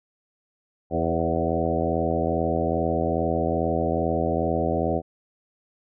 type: harmonic tone with a mistuned harmonic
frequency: 82.41 Hz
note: E2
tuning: in tune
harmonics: 1 / 2 / 3 / 4 / 5 / 6 / 7 / 8 / 9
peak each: -30 / -30 / -30 / -30 / -30 / -30 / -30 / -30 / -30 dBFS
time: 0.9-5.02 s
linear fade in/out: 50 ms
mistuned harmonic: 6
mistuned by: +23 cents
effects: none